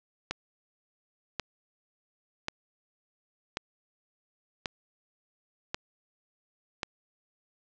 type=click train; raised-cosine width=0.2 ms; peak=-13 dBFS; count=7; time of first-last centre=0.31-6.832 s; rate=0.92 Hz; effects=low-pass 6000 Hz 12 dB/octave